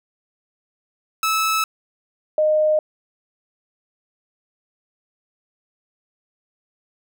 sawtooth / sine tone pair in turn, 1304 / 615.4 Hz, E6 / D#5, -19 / -19 cents, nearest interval octave + minor second, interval 1300 cents, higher first, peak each -14 / -14 dBFS, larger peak neither, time 1.23-1.64 / 2.38-2.79 s, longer neither, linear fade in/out 2 ms, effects none

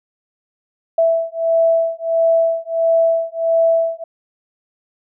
sine beating tone pair, 659.3 / 660.8 Hz, E5 / E5, 0 / +4 cents, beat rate 1.5 Hz, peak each -16 dBFS, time 0.98-4.04 s, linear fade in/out 5 ms, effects none

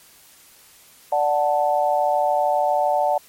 sine chord, D major, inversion none, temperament equal, 587.3 / 740 / 880 Hz, D5 / F#5 / A5, 0 / 0 / 0 cents, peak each -21 / -20 / -22 dBFS, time 1.12-3.18 s, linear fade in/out 5 ms, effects white hiss -50 dBFS RMS until 3.28 s + MP3 64 kbps

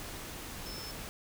sine tone in noise, 5274 Hz, E8, in tune, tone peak -44 dBFS, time 0.66-0.91 s, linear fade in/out 0 ms, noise pink, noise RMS -43 dBFS, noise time 0-1.09 s, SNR -4 dB, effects none

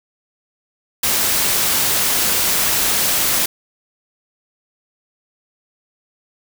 white noise, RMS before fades -17 dBFS, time 1.03-3.46 s, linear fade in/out 5 ms, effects none

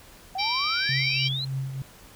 sine exponential sweep, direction up, 740 to 4186 Hz, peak -28 dBFS, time 0.35-1.45 s, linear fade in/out 5 ms
harmonic tone, 779 Hz, G5, 11 cents flat, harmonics 3 / 4 / 5 / 6 / 7, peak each -29 / -35 / -31 / -31 / -32 dBFS, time 0.38-1.29 s, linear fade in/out 20 ms
sine tone with tremolo, 134 Hz, C3, 42 cents sharp, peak -25 dBFS, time 0.89-1.82 s, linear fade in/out 2 ms, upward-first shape triangle, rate 3.3 Hz, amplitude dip 60%
effects pink hiss -50 dBFS RMS until 2.15 s

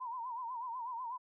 sine tone with vibrato, 970 Hz, B5, 31 cents flat, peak -38 dBFS, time 0-1.18 s, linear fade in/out 20 ms, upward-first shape sine, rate 8.1 Hz, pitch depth 110 cents each way, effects none

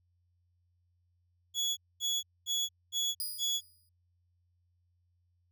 30% pulse tone bursts, 3378 Hz, G#7, 29 cents sharp, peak -27 dBFS, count 5, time 1.54-3.61 s, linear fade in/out 50 ms, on 230 ms, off 230 ms
5% pulse tone with exponential decay, 4924 Hz, D#8, 19 cents flat, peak -25 dBFS, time 3.2-3.89 s, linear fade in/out 1 ms, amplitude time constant 150 ms
effects added 88 Hz sine -70 dBFS peak until 5.51 s

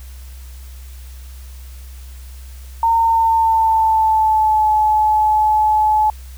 sine tone with pitch glide, 914 to 857.7 Hz, A#5 to A5, -34 to -44 cents, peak -11 dBFS, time 2.83-6.1 s, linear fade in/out 2 ms, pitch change -110 cents, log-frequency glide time 2.96-4.71 s, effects added 64 Hz sine -32 dBFS peak until 6.37 s + white hiss -46 dBFS RMS until 6.37 s

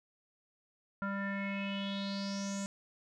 square tone with low-pass filter sweep, 197.9 Hz, G3, 17 cents sharp, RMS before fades -37 dBFS, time 1.02-2.66 s, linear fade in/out 0 ms, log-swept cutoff 1400 to 7500 Hz, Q 6.5, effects none

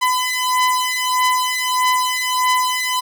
sawtooth beating tone pair, 1007 / 1008.6 Hz, B5 / B5, +33 / +36 cents, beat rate 1.6 Hz, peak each -15 dBFS, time 0.01-3.01 s, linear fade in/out 20 ms, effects none

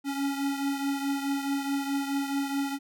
square beating tone pair, 277.2 / 281.9 Hz, C#4 / C#4, 0 / +29 cents, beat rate 4.7 Hz, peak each -29 / -35 dBFS, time 0.04-2.79 s, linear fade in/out 50 ms, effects none

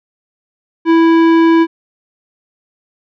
sine tone with tanh clipping, 329.6 Hz, E4, in tune, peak -8 dBFS, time 0.85-1.67 s, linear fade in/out 50 ms, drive 15 dB, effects none

